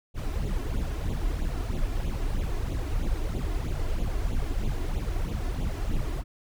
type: noise with flanger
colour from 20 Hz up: brown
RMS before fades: -28 dBFS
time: 0.14-6.24 s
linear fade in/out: 50 ms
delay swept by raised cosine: 0.28 to 2.98 ms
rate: 3.1 Hz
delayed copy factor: +0.75
effects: none